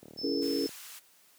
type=click train; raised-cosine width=2 ms; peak=-34 dBFS; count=26; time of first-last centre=0.03-0.691 s; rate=37.8 Hz
type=tone; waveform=sine; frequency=5270 Hz; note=E8; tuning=1 cent flat; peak=-36 dBFS; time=0.17-0.69 s; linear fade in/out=20 ms
type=chord; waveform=sine; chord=A# half-diminished seventh; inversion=first; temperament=just; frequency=279.7 / 335.6 / 419.5 / 466.2 Hz; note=C#4 / E4 / G#4 / A#4; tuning=+16 / +31 / +17 / 0 cents; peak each=-31 / -35 / -34 / -35 dBFS; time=0.23-0.67 s; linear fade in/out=10 ms
type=band-pass noise; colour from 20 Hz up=white; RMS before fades=-47 dBFS; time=0.41-1 s; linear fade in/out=20 ms; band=1100 to 16000 Hz; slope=12 dB/octave
effects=white hiss -62 dBFS RMS until 1.38 s + high-pass 150 Hz 12 dB/octave